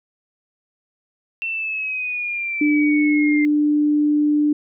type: exponential sweep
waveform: sine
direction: down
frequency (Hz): 2700 to 2093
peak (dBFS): -22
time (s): 1.42-3.45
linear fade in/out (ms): 0
type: tone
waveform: sine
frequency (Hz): 297.1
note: D4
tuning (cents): +20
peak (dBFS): -14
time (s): 2.61-4.53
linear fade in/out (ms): 5
effects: none